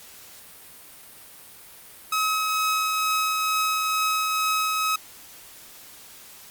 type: tone with tremolo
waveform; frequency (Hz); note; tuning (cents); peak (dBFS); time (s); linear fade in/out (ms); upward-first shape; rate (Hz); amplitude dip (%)
sawtooth; 1277; D#6; +45; -17; 2.12-4.96; 5; triangle; 2.2; 25
effects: white hiss -46 dBFS RMS until 6.5 s + Opus 48 kbps

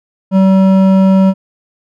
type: tone with hard clipping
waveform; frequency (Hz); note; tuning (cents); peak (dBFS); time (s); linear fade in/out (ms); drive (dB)
triangle; 191.2; G3; -43; -7; 0.31-1.34; 50; 14
effects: none

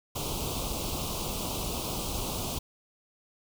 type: band-stop noise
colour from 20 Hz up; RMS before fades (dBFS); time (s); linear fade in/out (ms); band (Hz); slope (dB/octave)
pink; -33; 0.15-2.59; 10; 1200 to 2600; 48
effects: none

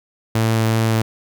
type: tone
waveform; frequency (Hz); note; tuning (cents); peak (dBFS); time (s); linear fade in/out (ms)
sawtooth; 112.1; A2; +33; -11; 0.35-1.02; 5
effects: none

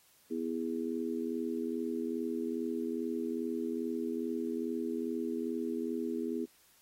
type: harmonic tone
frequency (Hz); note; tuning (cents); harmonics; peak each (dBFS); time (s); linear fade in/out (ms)
82.41; E2; 0; 3 / 4 / 5; -36 / -37 / -38; 0.3-6.46; 20
effects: white hiss -65 dBFS RMS until 6.81 s + AAC 48 kbps

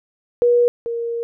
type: tone pair in turn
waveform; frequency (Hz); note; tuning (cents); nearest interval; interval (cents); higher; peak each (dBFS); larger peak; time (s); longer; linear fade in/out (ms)
sine; 481.5 / 467; B4 / A#4; -44 / +3; minor second; 53; first; -11 / -21; first; 0.42-0.68 / 0.86-1.23; second; 0
effects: none

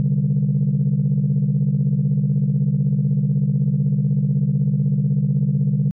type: chord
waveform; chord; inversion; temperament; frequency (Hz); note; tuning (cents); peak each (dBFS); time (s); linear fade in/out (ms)
sine; C suspended second; none; equal; 130.81 / 146.83 / 196; C3 / D3 / G3; 0 / 0 / 0; -20 / -17 / -21; 0-5.91; 0
effects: tanh soft clip ceiling -10 dBFS

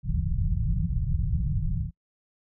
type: low-pass noise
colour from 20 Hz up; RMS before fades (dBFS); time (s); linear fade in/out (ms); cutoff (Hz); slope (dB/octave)
pink; -26; 0.03-1.91; 50; 180; 96
effects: noise-tail reverb RT60 0.1 s tail -25 dB re dry

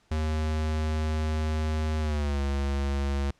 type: tone with pitch glide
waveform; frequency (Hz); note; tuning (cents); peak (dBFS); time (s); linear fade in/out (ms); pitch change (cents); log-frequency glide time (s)
square; 77.78 to 69.7; D#2 to C#2; 0 to +10; -26; 0.11-3.31; 5; -190; 2-2.41
effects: pink hiss -65 dBFS RMS until 3.39 s + low-pass 7000 Hz 12 dB/octave

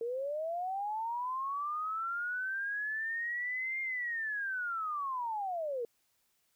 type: linear two-way sweep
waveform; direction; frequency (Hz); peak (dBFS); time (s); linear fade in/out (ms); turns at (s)
sine; up then down; 452.2 to 2124 to 452.2; -33; 0.01-5.85; 2; 3.81
effects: white hiss -75 dBFS RMS until 6.55 s

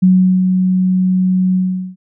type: tone with ADSR envelope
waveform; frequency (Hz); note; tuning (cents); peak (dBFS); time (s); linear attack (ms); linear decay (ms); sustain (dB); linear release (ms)
sine; 185; F#3; 0; -5; 0.02-1.96; 13; 380; -5; 410
effects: none

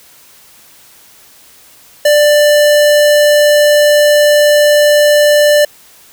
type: tone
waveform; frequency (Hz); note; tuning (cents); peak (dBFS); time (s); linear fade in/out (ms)
square; 591; D5; +11; -6; 2.05-5.65; 5
effects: white hiss -42 dBFS RMS until 6.12 s

